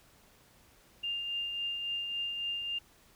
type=tone with tremolo; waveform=sine; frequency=2802 Hz; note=F7; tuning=5 cents sharp; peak=-31 dBFS; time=1.03-2.79 s; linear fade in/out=10 ms; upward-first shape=triangle; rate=3.6 Hz; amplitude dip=40%; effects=pink hiss -62 dBFS RMS until 3.15 s

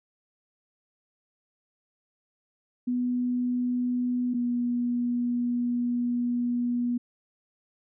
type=tone pair in turn; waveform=sine; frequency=246.9 / 242.2 Hz; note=B3 / B3; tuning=0 / -34 cents; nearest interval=unison; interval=34 cents; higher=first; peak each=-24 dBFS; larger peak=neither; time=2.87-4.34 / 4.34-6.98 s; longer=second; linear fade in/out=10 ms; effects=none

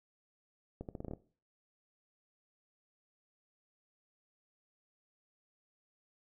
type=accelerating click train; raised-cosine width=2 ms; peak=-28 dBFS; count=8; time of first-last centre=0.81-1.135 s; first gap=78 ms; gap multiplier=0.82; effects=noise-tail reverb RT60 0.4 s tail -17 dB re dry

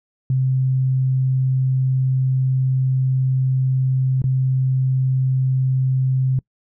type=tone with dropouts; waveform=sine; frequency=130.81 Hz; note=C3; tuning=in tune; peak=-15 dBFS; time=0.3-6.39 s; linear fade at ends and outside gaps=2 ms; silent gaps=4.219-4.24 s; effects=noise-tail reverb RT60 0.1 s tail -25 dB re dry

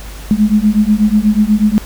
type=beating tone pair; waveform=sine; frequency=207.7 / 215.9 Hz; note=G#3 / A3; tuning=0 / -33 cents; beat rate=8.2 Hz; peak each=-11 dBFS; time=0.31-1.78 s; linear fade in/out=0 ms; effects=added 50 Hz sine -27 dBFS peak until 1.85 s + pink hiss -34 dBFS RMS until 1.85 s

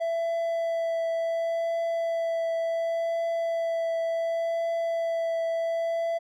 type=tone with vibrato; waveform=triangle; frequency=665 Hz; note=E5; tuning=15 cents sharp; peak=-23 dBFS; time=0-6.19 s; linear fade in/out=20 ms; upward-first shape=triangle; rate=0.69 Hz; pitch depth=11 cents each way; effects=none

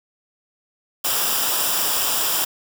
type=noise with comb filter; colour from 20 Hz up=white; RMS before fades=-21 dBFS; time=1.04-2.45 s; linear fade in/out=10 ms; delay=0.47 ms; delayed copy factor=-0.65; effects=none

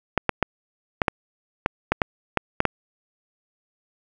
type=clicks; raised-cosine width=0.5 ms; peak=-3 dBFS; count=11; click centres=0.177 / 0.293 / 0.427 / 1.018 / 1.082 / 1.661 / 1.92 / 2.018 / 2.373 / 2.604 / 2.653 s; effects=none

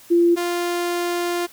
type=tone pair in turn; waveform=sine / sawtooth; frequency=343.4 / 349 Hz; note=F4 / F4; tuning=-29 / -1 cents; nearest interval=unison; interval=28 cents; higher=second; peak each=-12 / -17 dBFS; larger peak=first; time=0.1-0.36 / 0.36-1.47 s; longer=second; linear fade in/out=20 ms; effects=white hiss -47 dBFS RMS until 1.52 s

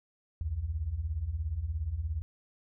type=beating tone pair; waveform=sine; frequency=65.8 / 82.8 Hz; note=C2 / E2; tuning=+10 / +8 cents; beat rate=17 Hz; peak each=-36 / -32 dBFS; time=0.41-2.22 s; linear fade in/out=0 ms; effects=none

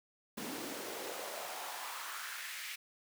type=noise with high-pass filter sweep; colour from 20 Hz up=pink; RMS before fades=-43 dBFS; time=0.37-2.76 s; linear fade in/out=10 ms; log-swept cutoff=230 to 2300 Hz; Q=2.3; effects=none

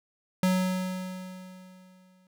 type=tone with exponential decay; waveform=square; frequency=185 Hz; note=F#3; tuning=in tune; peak=-21 dBFS; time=0.43-2.27 s; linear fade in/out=2 ms; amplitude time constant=400 ms; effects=none

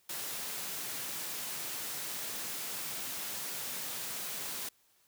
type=high-pass noise; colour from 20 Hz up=white; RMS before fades=-39 dBFS; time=0.09-4.69 s; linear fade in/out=5 ms; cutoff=100 Hz; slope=48 dB/octave; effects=white hiss -69 dBFS RMS until 5.07 s

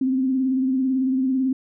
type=tone with vibrato; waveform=sine; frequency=261.6 Hz; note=C4; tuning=in tune; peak=-18 dBFS; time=0.01-1.53 s; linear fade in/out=5 ms; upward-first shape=sine; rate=18 Hz; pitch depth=45 cents each way; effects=none

